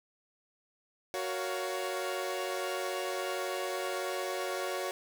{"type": "chord", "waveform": "sawtooth", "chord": "Gb major seventh", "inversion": "none", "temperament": "equal with one note detuned", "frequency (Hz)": [370, 466.2, 559.5, 698.5], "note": ["Gb4", "Bb4", "Db5", "F5"], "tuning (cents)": [0, 0, 16, 0], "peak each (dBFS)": [-33, -38, -33, -37], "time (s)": [1.14, 4.91], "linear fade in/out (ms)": 0, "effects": []}